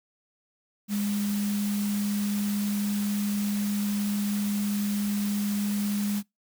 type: tone in noise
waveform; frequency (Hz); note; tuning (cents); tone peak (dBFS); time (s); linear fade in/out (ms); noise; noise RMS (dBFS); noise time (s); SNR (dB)
sine; 204.9; G#3; -23; -25; 0.88-6.23; 50; white; -38; 0.88-6.23; +10
effects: noise-tail reverb RT60 0.2 s tail -26 dB re dry